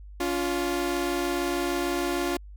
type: tone pair together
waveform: sawtooth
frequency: 283.6 / 350.1 Hz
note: C#4 / F4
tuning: +40 / +4 cents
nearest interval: major third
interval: 364 cents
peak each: -26 / -23 dBFS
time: 0.2-2.37 s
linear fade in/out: 5 ms
effects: added 50 Hz sine -41 dBFS peak until 2.56 s